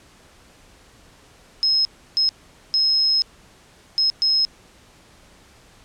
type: tone bursts at uneven times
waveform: sine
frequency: 5150 Hz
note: E8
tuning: 41 cents flat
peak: -15 dBFS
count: 5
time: 1.63-1.85 / 2.17-2.29 / 2.74-3.22 / 3.98-4.1 / 4.22-4.45 s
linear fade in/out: 0 ms
effects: pink hiss -51 dBFS RMS until 5.84 s + low-pass 9000 Hz 12 dB/octave